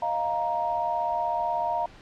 sine chord, Eb suspended second, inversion none, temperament equal with one note detuned, 622.3 / 698.5 / 936.6 Hz, Eb5 / F5 / Bb5, 0 / 0 / +8 cents, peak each -33 / -28 / -27 dBFS, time 0.02-1.86 s, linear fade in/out 5 ms, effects pink hiss -50 dBFS RMS until 2.01 s + low-pass 4000 Hz 12 dB/octave

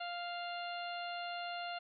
harmonic tone, 698.5 Hz, F5, in tune, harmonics 1 / 2 / 3 / 4 / 5 / 6, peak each -41 / -46 / -52 / -47 / -54 / -51 dBFS, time 0-1.79 s, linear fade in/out 10 ms, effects none

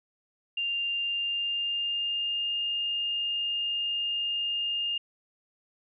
sine tone with pitch glide, 2794 to 2822 Hz, F7 to F7, 0 to +17 cents, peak -27 dBFS, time 0.57-4.98 s, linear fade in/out 5 ms, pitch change +17 cents, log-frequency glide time 0.92-2.54 s, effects none

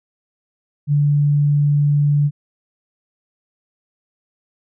sine tone, 145.5 Hz, D3, 16 cents flat, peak -12 dBFS, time 0.87-2.31 s, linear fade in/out 50 ms, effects none

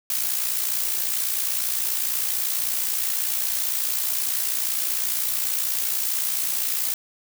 blue noise with amplitude modulation, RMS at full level -22 dBFS, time 0.1-6.94 s, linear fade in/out 2 ms, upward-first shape sine, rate 60 Hz, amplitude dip 60%, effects none

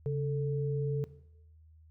sine tone pair together, 139.03 / 441.4 Hz, C#3 / A4, +5 / +5 cents, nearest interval octave + minor sixth, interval 2000 cents, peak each -30 / -34 dBFS, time 0.06-1.04 s, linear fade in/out 0 ms, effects noise-tail reverb RT60 0.8 s tail -17 dB re dry + added 79 Hz sine -55 dBFS peak until 1.9 s

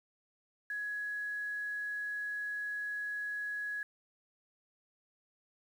sine tone with quantisation, 1676 Hz, G#6, 15 cents sharp, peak -35 dBFS, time 0.7-3.83 s, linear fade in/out 2 ms, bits 10, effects none

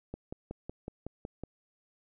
click train, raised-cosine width 2 ms, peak -25 dBFS, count 8, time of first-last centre 0.14-1.436 s, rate 5.4 Hz, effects none

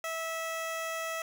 15% pulse tone, 652 Hz, E5, 19 cents flat, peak -27 dBFS, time 0.04-1.22 s, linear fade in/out 2 ms, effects none

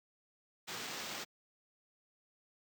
violet noise with sample-and-hold, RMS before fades -43 dBFS, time 0.67-1.25 s, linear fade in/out 20 ms, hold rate 11025 Hz, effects high-pass 150 Hz 12 dB/octave

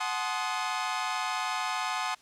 sawtooth chord, F# diminished seventh, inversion none, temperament equal with one note detuned, 740 / 862.4 / 1046.5 / 1244.5 Hz, F#5 / A5 / C6 / Eb6, 0 / -35 / 0 / 0 cents, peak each -31 dBFS, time 0-2.15 s, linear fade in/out 10 ms, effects white hiss -58 dBFS RMS until 2.21 s + low-pass 7000 Hz 12 dB/octave

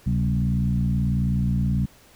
sine tone with frequency modulation, 134.2 Hz, C3, 44 cents sharp, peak -19 dBFS, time 0.06-1.86 s, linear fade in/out 10 ms, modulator 58.6 Hz, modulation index 1.3, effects pink hiss -53 dBFS RMS until 2.15 s

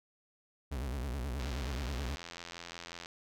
40% pulse tone with vibrato, 65.41 Hz, C2, in tune, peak -34 dBFS, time 0.71-2.16 s, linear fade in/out 10 ms, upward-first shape sine, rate 9.4 Hz, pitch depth 190 cents each way
click train, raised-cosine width 0.2 ms, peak -26 dBFS, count 143, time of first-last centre 1.4-3.059 s, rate 85.6 Hz
effects none

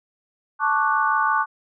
sine chord, D major seventh, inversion second, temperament equal, 880 / 1108.7 / 1174.7 / 1480 Hz, A5 / C#6 / D6 / F#6, 0 / 0 / 0 / 0 cents, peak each -23 dBFS, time 0.59-1.46 s, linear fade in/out 50 ms, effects none

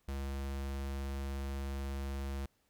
square tone, 68.6 Hz, C#2, 17 cents flat, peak -37 dBFS, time 0.08-2.46 s, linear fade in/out 5 ms, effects pink hiss -75 dBFS RMS until 2.69 s

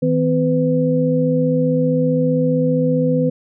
sine tone cluster, 158.8 / 254.1 / 502 Hz, D#3 / B3 / B4, +36 / +49 / +28 cents, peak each -18 dBFS, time 0.02-3.3 s, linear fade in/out 10 ms, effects none

